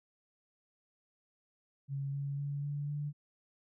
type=tone with pitch steps; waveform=sine; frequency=138.59 / 140.52 / 142.49 / 144.48 / 146.49 Hz; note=C#3 / C#3 / C#3 / D3 / D3; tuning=0 / +24 / +48 / -28 / -4 cents; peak=-34 dBFS; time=1.88-3.13 s; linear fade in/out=50 ms; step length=250 ms; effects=none